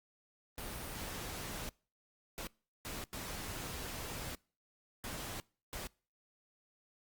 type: noise bursts at uneven times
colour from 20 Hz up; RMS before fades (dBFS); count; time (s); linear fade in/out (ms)
pink; -43; 6; 0.58-1.69 / 2.38-2.47 / 2.85-3.04 / 3.13-4.35 / 5.04-5.4 / 5.73-5.87; 0
effects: noise-tail reverb RT60 0.4 s tail -25 dB re dry + Opus 32 kbps